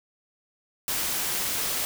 white noise, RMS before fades -28 dBFS, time 0.88-1.85 s, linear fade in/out 0 ms, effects none

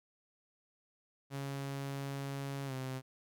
sawtooth tone with pitch glide, 138.4 to 131.01 Hz, C#3 to C3, -2 to +3 cents, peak -34 dBFS, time 1.3-3.02 s, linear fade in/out 50 ms, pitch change -95 cents, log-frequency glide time 2.66-2.73 s, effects none

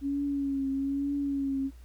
sine tone with vibrato, 277.2 Hz, C#4, in tune, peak -27 dBFS, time 0.01-1.71 s, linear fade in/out 50 ms, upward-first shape triangle, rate 1.1 Hz, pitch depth 48 cents each way, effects added 60 Hz sine -46 dBFS peak until 1.84 s + pink hiss -63 dBFS RMS until 1.84 s

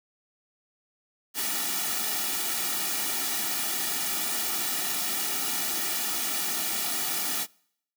white noise with comb filter, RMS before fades -29 dBFS, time 1.34-7.47 s, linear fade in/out 50 ms, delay 1.9 ms, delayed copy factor -0.75, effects noise-tail reverb RT60 0.7 s tail -26 dB re dry + high-pass 200 Hz 12 dB/octave

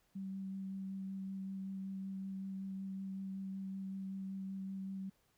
sine tone with vibrato, 192.5 Hz, G3, 31 cents flat, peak -40 dBFS, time 0.15-5.1 s, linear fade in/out 10 ms, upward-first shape sine, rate 5.3 Hz, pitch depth 11 cents each way, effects pink hiss -75 dBFS RMS until 5.37 s

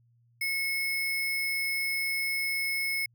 sine tone with sample-and-hold, 2181 Hz, C#7, 29 cents flat, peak -27 dBFS, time 0.41-3.06 s, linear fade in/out 5 ms, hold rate 7350 Hz, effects added 118 Hz sine -62 dBFS peak until 3.14 s

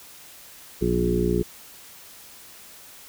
harmonic tone with a mistuned harmonic, 59.8 Hz, A#1, 45 cents sharp, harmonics 1 / 2 / 3 / 4 / 5 / 6 / 7, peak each -28 / -31 / -26 / -30 / -31 / -25 / -26 dBFS, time 0.81-1.43 s, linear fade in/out 10 ms, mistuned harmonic 2, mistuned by +25 cents, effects white hiss -46 dBFS RMS until 3.08 s

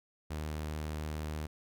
sawtooth tone, 76.7 Hz, D#2, 24 cents flat, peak -32 dBFS, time 0.3-1.47 s, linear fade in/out 10 ms, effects none

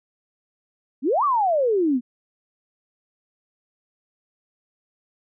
sine exponential two-way sweep, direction up then down, 233.1 to 1211 to 233.1 Hz, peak -17 dBFS, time 1.02-2.01 s, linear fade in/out 50 ms, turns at 1.24 s, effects none

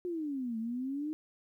sine exponential two-way sweep, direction down then up, 364 to 220 to 313.7 Hz, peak -33 dBFS, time 0.05-1.13 s, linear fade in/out 0 ms, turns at 0.58 s, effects 12-bit

